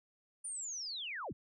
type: linear sweep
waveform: sine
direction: down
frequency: 9397 to 31.37 Hz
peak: -39 dBFS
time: 0.44-1.33 s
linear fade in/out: 10 ms
effects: none